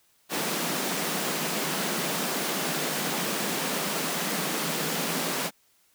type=high-pass noise; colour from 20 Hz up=pink; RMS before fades=-29 dBFS; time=0.29-5.51 s; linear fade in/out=50 ms; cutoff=150 Hz; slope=96 dB/octave; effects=white hiss -65 dBFS RMS until 5.94 s